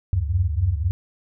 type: tone cluster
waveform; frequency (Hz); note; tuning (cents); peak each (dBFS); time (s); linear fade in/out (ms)
sine; 73.4 / 91.2 / 95; D2 / F#2 / F#2; 0 / -24 / +46; -23; 0.13-0.91; 0
effects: none